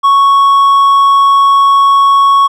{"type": "tone with hard clipping", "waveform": "sine", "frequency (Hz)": 1108.7, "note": "C#6", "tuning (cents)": 0, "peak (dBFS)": -5, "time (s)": [0.03, 2.48], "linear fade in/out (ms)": 20, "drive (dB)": 3, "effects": []}